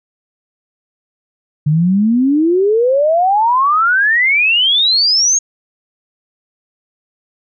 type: exponential sweep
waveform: sine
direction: up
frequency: 145 to 6640 Hz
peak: -9 dBFS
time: 1.66-5.39 s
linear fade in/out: 10 ms
effects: none